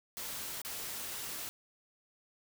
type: noise with dropouts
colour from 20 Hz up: white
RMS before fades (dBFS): -41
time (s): 0.17-1.49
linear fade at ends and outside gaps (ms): 0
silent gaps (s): 0.617-0.649
effects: none